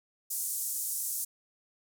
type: band-pass noise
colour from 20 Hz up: white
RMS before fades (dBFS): -34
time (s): 0.3-1.25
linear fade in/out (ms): 10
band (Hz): 6900 to 14000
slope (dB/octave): 24
effects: none